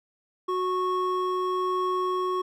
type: tone pair together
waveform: triangle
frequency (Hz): 367.7 / 1102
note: F#4 / C#6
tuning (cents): -11 / -11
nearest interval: octave + perfect fifth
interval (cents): 1900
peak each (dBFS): -25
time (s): 0.48-2.42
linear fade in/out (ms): 10
effects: none